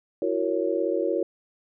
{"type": "chord", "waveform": "sine", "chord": "F# dominant seventh", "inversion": "third", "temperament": "just", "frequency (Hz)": [333, 370, 462.5, 555], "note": ["E4", "F#4", "A#4", "C#5"], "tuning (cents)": [18, 0, -14, 2], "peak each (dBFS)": -28, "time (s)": [0.22, 1.23], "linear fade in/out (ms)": 2, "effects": []}